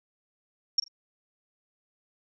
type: tone with echo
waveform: sine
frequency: 5550 Hz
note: F8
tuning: 12 cents flat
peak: -18 dBFS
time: 0.78-0.8 s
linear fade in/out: 5 ms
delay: 41 ms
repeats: 2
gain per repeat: -15 dB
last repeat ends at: 0.882 s
effects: none